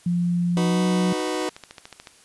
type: tone with pitch glide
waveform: sine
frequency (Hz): 174.61 to 182.24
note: F3 to F#3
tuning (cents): 0 to -26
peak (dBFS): -19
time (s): 0.06-1.13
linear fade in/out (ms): 5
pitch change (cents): +74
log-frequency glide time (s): 0.67-0.81
type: chord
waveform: sawtooth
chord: B major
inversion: first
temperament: just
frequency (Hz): 308.7 / 370.4 / 493.9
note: D#4 / F#4 / B4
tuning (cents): -14 / +2 / 0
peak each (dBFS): -24 / -24 / -25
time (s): 0.57-1.49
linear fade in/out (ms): 0
type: click train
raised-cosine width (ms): 0.2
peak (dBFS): -21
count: 14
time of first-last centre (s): 1.13-2.072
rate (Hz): 13.8
effects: white hiss -53 dBFS RMS until 2.24 s + resampled to 24000 Hz